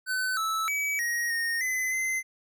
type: tone with pitch steps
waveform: square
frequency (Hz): 1514 / 1310 / 2283 / 1886 / 1850 / 2028 / 2061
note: F#6 / E6 / D7 / A#6 / A#6 / B6 / C7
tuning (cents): +39 / -11 / -50 / +20 / -14 / +45 / -27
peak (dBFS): -27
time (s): 0.06-2.23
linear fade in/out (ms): 50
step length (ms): 310
effects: none